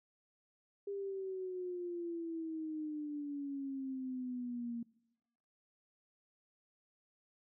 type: exponential sweep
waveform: sine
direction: down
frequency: 402.7 to 232.6 Hz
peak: -38 dBFS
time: 0.87-4.83 s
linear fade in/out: 5 ms
effects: noise-tail reverb RT60 0.9 s tail -22 dB re dry